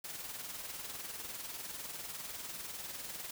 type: noise with tremolo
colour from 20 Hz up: white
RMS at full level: -42 dBFS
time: 0.04-3.31 s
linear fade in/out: 5 ms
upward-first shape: sine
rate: 20 Hz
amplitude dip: 50%
effects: none